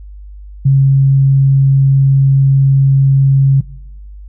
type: tone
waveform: sine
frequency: 136.4 Hz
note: C#3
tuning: 28 cents flat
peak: -5 dBFS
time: 0.65-3.61 s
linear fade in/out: 10 ms
effects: noise-tail reverb RT60 0.9 s tail -21 dB re dry + added 50 Hz sine -29 dBFS peak until 4.28 s